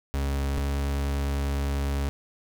40% pulse tone pair in turn, 69.3 / 69.94 Hz, C#2 / C#2, 0 / +16 cents, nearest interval unison, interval 16 cents, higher second, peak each -24 dBFS, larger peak neither, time 0.14-0.58 / 0.58-2.09 s, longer second, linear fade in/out 0 ms, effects none

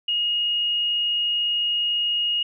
sine tone, 2869 Hz, F7, 46 cents sharp, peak -20 dBFS, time 0.08-2.43 s, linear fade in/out 5 ms, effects none

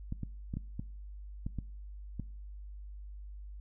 clicks, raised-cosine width 5 ms, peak -24 dBFS, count 8, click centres 0.124 / 0.233 / 0.539 / 0.57 / 0.795 / 1.465 / 1.587 / 2.197 s, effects noise-tail reverb RT60 0.5 s tail -22 dB re dry + added 50 Hz sine -43 dBFS peak until 3.6 s

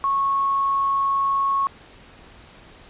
sine tone with quantisation, 1100 Hz, C#6, 14 cents flat, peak -18 dBFS, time 0.04-1.67 s, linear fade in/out 0 ms, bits 7, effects pink hiss -47 dBFS RMS until 2.89 s + resampled to 8000 Hz

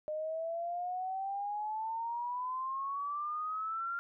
sine exponential sweep, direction up, 608 to 1396.9 Hz, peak -34 dBFS, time 0.08-3.99 s, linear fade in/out 0 ms, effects none

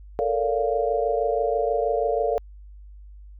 sine chord, Bb major seventh, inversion third, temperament equal with one note detuned, 440 / 466.2 / 574.2 / 698.5 Hz, A4 / Bb4 / D5 / F5, 0 / 0 / -39 / 0 cents, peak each -26 dBFS, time 0.19-2.38 s, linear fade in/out 0 ms, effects added 50 Hz sine -41 dBFS peak until 3.39 s

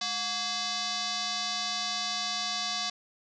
sine tone with frequency modulation, 210.3 Hz, G#3, 22 cents sharp, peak -29 dBFS, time 0.01-2.9 s, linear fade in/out 5 ms, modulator 931 Hz, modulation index 5.8, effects none

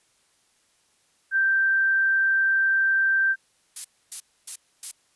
sine tone, 1568 Hz, G6, in tune, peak -18 dBFS, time 1.31-3.36 s, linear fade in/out 50 ms
violet noise bursts, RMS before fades -29 dBFS, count 4, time 3.76-4.914 s, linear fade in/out 5 ms, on 86 ms, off 270 ms
effects white hiss -65 dBFS RMS until 5.15 s + resampled to 24000 Hz

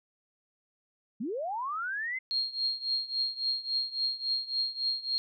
sine linear sweep, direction up, 189 to 2100 Hz, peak -31 dBFS, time 1.2-2.19 s, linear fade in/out 10 ms
sine tone with tremolo, 4241 Hz, C8, 23 cents sharp, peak -25 dBFS, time 2.31-5.18 s, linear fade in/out 0 ms, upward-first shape triangle, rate 3.6 Hz, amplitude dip 90%
effects none

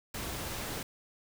pink noise, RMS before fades -38 dBFS, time 0.14-0.83 s, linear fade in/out 5 ms, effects none

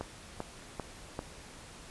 click train, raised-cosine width 1 ms, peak -21 dBFS, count 4, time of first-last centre 0.01-1.191 s, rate 2.54 Hz, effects pink hiss -50 dBFS RMS until 1.9 s + resampled to 24000 Hz

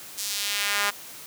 sawtooth tone with high-pass filter sweep, 203.4 Hz, G#3, 36 cents flat, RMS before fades -27 dBFS, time 0.17-0.91 s, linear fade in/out 20 ms, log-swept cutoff 6200 to 1200 Hz, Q 1.1, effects white hiss -42 dBFS RMS until 1.26 s + high-pass 100 Hz 12 dB/octave

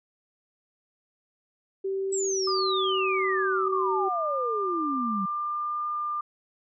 sine tone with pitch glide, 387 to 379.9 Hz, G4 to F#4, -22 to +46 cents, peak -26 dBFS, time 1.84-4.09 s, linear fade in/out 10 ms, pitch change -32 cents, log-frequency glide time 2.33-2.43 s
sine exponential sweep, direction down, 7902 to 185 Hz, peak -28 dBFS, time 2.12-5.26 s, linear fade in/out 10 ms
sine tone with vibrato, 1196 Hz, D6, 31 cents sharp, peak -27 dBFS, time 2.47-6.21 s, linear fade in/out 5 ms, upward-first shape triangle, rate 0.66 Hz, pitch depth 10 cents each way
effects none

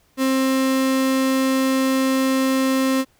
35% pulse tone, 264.5 Hz, C4, 19 cents sharp, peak -15 dBFS, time 0.17-3.05 s, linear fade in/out 50 ms, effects pink hiss -60 dBFS RMS until 3.19 s

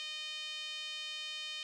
5% pulse tone with band-pass filter, 614 Hz, D#5, 23 cents flat, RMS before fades -42 dBFS, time 0-1.63 s, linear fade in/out 0 ms, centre 3100 Hz, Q 2.9, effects none

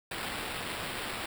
white noise with sample-and-hold, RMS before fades -37 dBFS, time 0.11-1.26 s, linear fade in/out 5 ms, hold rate 6300 Hz, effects none

